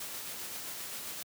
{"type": "noise with tremolo", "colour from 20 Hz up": "white", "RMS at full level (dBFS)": -40, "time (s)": [0, 1.23], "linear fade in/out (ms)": 5, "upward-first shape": "sine", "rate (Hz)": 7.6, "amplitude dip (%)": 25, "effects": ["high-pass 100 Hz 12 dB/octave"]}